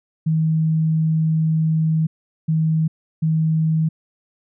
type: tone bursts at uneven times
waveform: sine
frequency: 159.1 Hz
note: D#3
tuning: 39 cents sharp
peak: -15 dBFS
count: 3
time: 0.26-2.07 / 2.48-2.88 / 3.22-3.89 s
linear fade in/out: 10 ms
effects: none